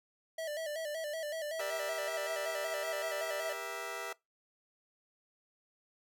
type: tone with vibrato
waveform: square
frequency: 620 Hz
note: D#5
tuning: 6 cents flat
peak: -37 dBFS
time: 0.38-3.53 s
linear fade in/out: 5 ms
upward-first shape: square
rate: 5.3 Hz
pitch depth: 78 cents each way
type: chord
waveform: 15% pulse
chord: E diminished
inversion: first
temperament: just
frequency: 395.6 / 474.7 / 659.3 Hz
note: G4 / Bb4 / E5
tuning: +16 / +31 / 0 cents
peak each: -39 / -38 / -35 dBFS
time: 1.59-4.13 s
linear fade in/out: 5 ms
effects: noise-tail reverb RT60 0.2 s tail -23 dB re dry